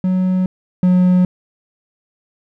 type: tone pair in turn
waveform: triangle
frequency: 185 / 181.61 Hz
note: F#3 / F#3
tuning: 0 / -32 cents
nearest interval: unison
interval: 32 cents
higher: first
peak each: -11 / -7 dBFS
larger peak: second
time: 0.04-0.46 / 0.83-1.25 s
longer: neither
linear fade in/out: 2 ms
effects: none